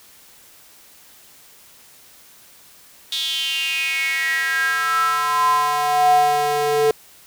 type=tone with high-pass filter sweep; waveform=square; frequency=147 Hz; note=D3; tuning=2 cents sharp; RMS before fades=-19 dBFS; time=3.12-6.91 s; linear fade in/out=2 ms; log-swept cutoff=3600 to 480 Hz; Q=7.9; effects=white hiss -48 dBFS RMS until 7.26 s